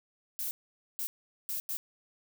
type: noise bursts at uneven times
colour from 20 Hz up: violet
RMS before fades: -35 dBFS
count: 4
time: 0.39-0.51 / 0.99-1.07 / 1.49-1.6 / 1.69-1.77 s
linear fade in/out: 0 ms
effects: none